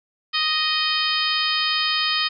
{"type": "harmonic tone", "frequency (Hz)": 622.3, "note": "D#5", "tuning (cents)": 0, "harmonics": [2, 3, 4, 5, 6, 7, 8], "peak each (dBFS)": [-27, -28, -28, -25, -28, -27, -27], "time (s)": [0.33, 2.29], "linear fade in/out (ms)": 20, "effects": []}